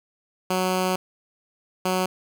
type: tone pair in turn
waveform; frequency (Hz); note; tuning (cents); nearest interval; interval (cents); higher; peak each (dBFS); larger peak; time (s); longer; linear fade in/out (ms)
10% pulse; 185 / 185; F#3 / F#3; 0 / 0; unison; 0; neither; -13; neither; 0.5-0.96 / 1.85-2.06; first; 5
effects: none